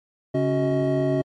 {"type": "tone cluster", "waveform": "triangle", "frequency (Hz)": [139.5, 276.7, 370.6, 634], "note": ["C#3", "C#4", "F#4", "D#5"], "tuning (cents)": [11, -3, 3, 32], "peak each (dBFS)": -23, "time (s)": [0.34, 1.22], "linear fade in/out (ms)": 10, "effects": ["MP3 48 kbps"]}